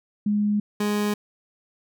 sine / 30% pulse tone pair in turn, 207.7 / 207.7 Hz, G#3 / G#3, 0 / 0 cents, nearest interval unison, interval 0 cents, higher neither, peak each -19 dBFS, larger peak neither, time 0.26-0.6 / 0.8-1.14 s, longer neither, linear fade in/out 5 ms, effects none

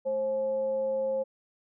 sine tone with frequency modulation, 533 Hz, C5, 32 cents sharp, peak -26 dBFS, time 0.05-1.24 s, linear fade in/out 20 ms, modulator 317 Hz, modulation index 0.25, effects none

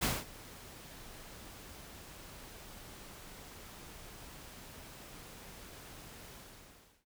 pink noise with ADSR envelope, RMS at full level -30 dBFS, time 0.01-7.05 s, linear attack 20 ms, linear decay 210 ms, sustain -21 dB, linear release 730 ms, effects none

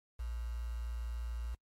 sine tone with quantisation, 58.27 Hz, A#1, in tune, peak -36 dBFS, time 0.19-1.55 s, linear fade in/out 10 ms, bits 9, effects noise-tail reverb RT60 0.1 s tail -26 dB re dry + MP3 64 kbps

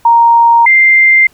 sine tone pair in turn, 932.3 / 2093 Hz, A#5 / C7, 0 / 0 cents, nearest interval octave + major second, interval 1400 cents, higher second, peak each -3 dBFS, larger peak neither, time 0.05-0.66 / 0.66-1.27 s, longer neither, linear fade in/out 5 ms, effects pink hiss -48 dBFS RMS until 1.33 s

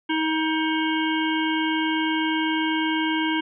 harmonic tone, 316.4 Hz, D#4, 29 cents sharp, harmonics 1 / 3 / 5 / 7 / 9 / 10, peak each -23 / -28 / -30 / -31 / -33 / -33 dBFS, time 0.09-3.41 s, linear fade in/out 10 ms, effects none

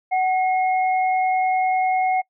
sine tone pair together, 748.3 / 2156 Hz, F#5 / C#7, +19 / -49 cents, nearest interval octave + tritone, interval 1832 cents, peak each -17 / -28 dBFS, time 0.11-2.22 s, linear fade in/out 20 ms, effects noise-tail reverb RT60 0.1 s tail -24 dB re dry

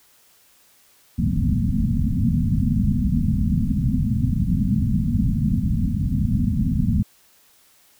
white low-pass noise, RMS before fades -20 dBFS, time 1.18-7.03 s, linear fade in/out 10 ms, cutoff 250 Hz, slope 96 dB/octave, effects white hiss -56 dBFS RMS until 7.99 s

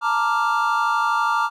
triangle chord, Bb major seventh, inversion third, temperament equal, 880 / 932.3 / 1174.7 / 1396.9 Hz, A5 / Bb5 / D6 / F6, 0 / 0 / 0 / 0 cents, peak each -24 / -21 / -20 / -22 dBFS, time 0.01-1.5 s, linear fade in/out 50 ms, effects none

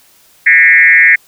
sine tone with frequency modulation, 1975.5 Hz, B6, in tune, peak -3 dBFS, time 0.46-1.16 s, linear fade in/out 10 ms, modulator 161 Hz, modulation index 1.6, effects white hiss -47 dBFS RMS until 1.27 s

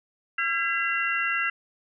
sine tone cluster, 1363 / 1629 / 2015 / 2748 Hz, F6 / G#6 / B6 / F7, -43 / -34 / +34 / -29 cents, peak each -29 dBFS, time 0.38-1.5 s, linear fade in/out 5 ms, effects none

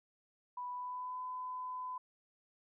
sine tone with pitch glide, 987.8 to 1008.6 Hz, B5 to B5, 0 to +36 cents, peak -39 dBFS, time 0.57-1.98 s, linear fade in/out 5 ms, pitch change +36 cents, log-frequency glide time 0.7-1.2 s, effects none

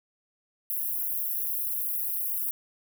white high-pass noise, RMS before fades -30 dBFS, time 0.7-2.51 s, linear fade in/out 0 ms, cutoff 11000 Hz, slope 48 dB/octave, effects none

